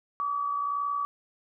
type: tone pair together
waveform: sine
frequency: 1144.5 / 1206 Hz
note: D6 / D6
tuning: -45 / +46 cents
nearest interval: minor second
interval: 91 cents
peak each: -27 / -37 dBFS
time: 0.2-1.05 s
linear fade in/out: 0 ms
effects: none